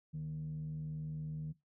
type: tone with frequency modulation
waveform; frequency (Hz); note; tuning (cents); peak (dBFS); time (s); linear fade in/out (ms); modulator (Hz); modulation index
sine; 153.5; D#3; -23; -37; 0.13-1.53; 20; 82.9; 0.29
effects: noise-tail reverb RT60 0.2 s tail -19 dB re dry + tanh soft clip ceiling -34 dBFS